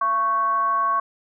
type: tone with frequency modulation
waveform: sine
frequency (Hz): 1108.7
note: C#6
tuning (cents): 0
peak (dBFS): -18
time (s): 0.01-1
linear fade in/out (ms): 5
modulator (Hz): 430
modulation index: 0.38
effects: none